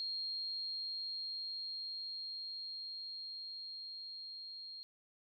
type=tone with level ramp; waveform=sine; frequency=4234 Hz; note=C8; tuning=20 cents sharp; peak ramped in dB=-37 to -46 dBFS; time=0-4.83 s; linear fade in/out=0 ms; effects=none